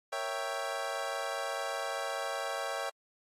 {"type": "chord", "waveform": "25% pulse", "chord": "A# diminished seventh", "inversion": "none", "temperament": "equal", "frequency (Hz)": [466.2, 554.4, 659.3, 784], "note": ["A#4", "C#5", "E5", "G5"], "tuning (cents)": [0, 0, 0, 0], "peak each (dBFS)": [-40, -34, -35, -35], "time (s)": [0.12, 2.9], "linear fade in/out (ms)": 10, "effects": ["low-pass 10000 Hz 12 dB/octave", "AAC 64 kbps"]}